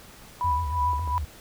sine tone with tremolo, 986 Hz, B5, 3 cents flat, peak -21 dBFS, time 0.41-1.18 s, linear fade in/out 0 ms, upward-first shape sine, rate 2.8 Hz, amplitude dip 75%
sine tone with vibrato, 77.78 Hz, D#2, in tune, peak -27 dBFS, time 0.44-1.25 s, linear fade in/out 5 ms, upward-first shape sine, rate 7.2 Hz, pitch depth 190 cents each way
clicks, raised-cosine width 1 ms, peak -27 dBFS, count 3, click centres 0.933 / 0.994 / 1.076 s
effects pink hiss -48 dBFS RMS until 1.4 s

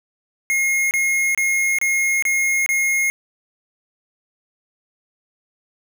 square tone bursts, 2150 Hz, C7, 47 cents sharp, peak -17 dBFS, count 6, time 0.5-3.1 s, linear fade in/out 0 ms, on 410 ms, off 28 ms, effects none

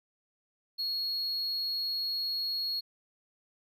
triangle tone, 4317 Hz, C#8, 47 cents flat, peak -29 dBFS, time 0.78-2.81 s, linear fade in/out 20 ms, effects none

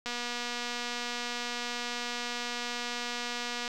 click train, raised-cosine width 0.2 ms, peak -18 dBFS, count 873, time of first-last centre 0.06-3.678 s, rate 241 Hz, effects none

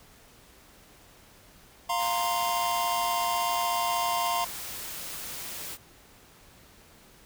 square chord, F suspended fourth, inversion none, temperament just, 698.5 / 931.3 / 1047.7 Hz, F5 / Bb5 / C6, 0 / -2 / +2 cents, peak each -31 dBFS, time 1.89-4.45 s, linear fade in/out 10 ms
white noise, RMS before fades -38 dBFS, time 1.97-5.78 s, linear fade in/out 50 ms
effects pink hiss -55 dBFS RMS until 7.25 s

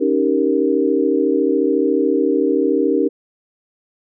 sine chord, Eb dominant seventh, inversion third, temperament equal, 277.2 / 311.1 / 392 / 466.2 Hz, Db4 / Eb4 / G4 / Bb4, 0 / 0 / 0 / 0 cents, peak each -19 dBFS, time 0-3.09 s, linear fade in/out 20 ms, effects none

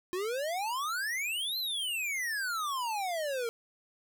square exponential two-way sweep, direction up then down, 349.2 to 4186 to 451.9 Hz, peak -32 dBFS, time 0.13-3.49 s, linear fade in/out 0 ms, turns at 1.58 s, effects none

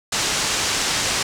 white low-pass noise, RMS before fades -22 dBFS, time 0.12-1.23 s, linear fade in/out 5 ms, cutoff 7500 Hz, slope 24 dB/octave, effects none

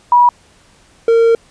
sine / triangle tone pair in turn, 970 / 459.4 Hz, B5 / A#4, -31 / -25 cents, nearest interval octave + minor second, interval 1294 cents, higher first, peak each -5 dBFS, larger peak neither, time 0.12-0.29 / 1.08-1.35 s, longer second, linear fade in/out 2 ms, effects pink hiss -49 dBFS RMS until 1.5 s + resampled to 22050 Hz

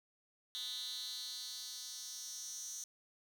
10% pulse tone with high-pass filter sweep, 250.1 Hz, B3, 22 cents sharp, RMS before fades -45 dBFS, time 0.55-2.84 s, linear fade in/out 0 ms, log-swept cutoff 3700 to 6100 Hz, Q 4.9, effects none

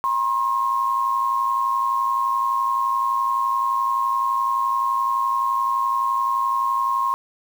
sine tone pair together, 960 / 1071.7 Hz, B5 / C6, -49 / +41 cents, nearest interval major second, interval 190 cents, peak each -26 / -19 dBFS, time 0.04-7.14 s, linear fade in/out 0 ms, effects 7-bit

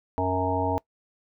harmonic tone, 92.6 Hz, F#2, 2 cents sharp, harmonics 1 / 3 / 5 / 7 / 9 / 10, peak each -30 / -30 / -30 / -30 / -30 / -30 dBFS, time 0.18-0.78 s, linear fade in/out 0 ms, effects noise-tail reverb RT60 0.1 s tail -22 dB re dry

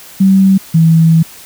sine tone pair in turn, 192.5 / 162.86 Hz, G3 / E3, -31 / -21 cents, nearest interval minor third, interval 290 cents, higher first, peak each -4 dBFS, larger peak neither, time 0.2-0.58 / 0.74-1.23 s, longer second, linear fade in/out 10 ms, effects white hiss -35 dBFS RMS until 1.45 s

